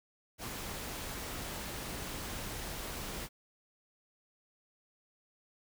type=noise; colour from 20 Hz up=pink; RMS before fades=-41 dBFS; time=0.38-3.29 s; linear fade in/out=50 ms; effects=none